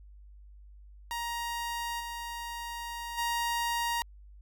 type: tone with level steps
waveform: sawtooth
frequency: 940 Hz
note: A#5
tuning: 14 cents sharp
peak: -29 / -33 / -25 dBFS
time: 1.11-4.02 s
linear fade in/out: 0 ms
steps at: 1.99 / 3.17 s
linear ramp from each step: 20 ms
effects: added 50 Hz sine -49 dBFS peak until 4.41 s